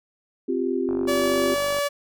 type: chord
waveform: sine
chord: C suspended fourth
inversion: none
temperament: equal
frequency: 261.6 / 349.2 / 392 Hz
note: C4 / F4 / G4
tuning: 0 / 0 / 0 cents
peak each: -26 dBFS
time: 0.48-1.55 s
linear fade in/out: 10 ms
type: click train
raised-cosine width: 1 ms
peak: -22 dBFS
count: 45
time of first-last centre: 0.89-1.786 s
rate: 49.1 Hz
type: tone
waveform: sawtooth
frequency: 574 Hz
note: D5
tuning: 40 cents flat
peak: -18 dBFS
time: 1.07-1.89 s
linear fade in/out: 20 ms
effects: none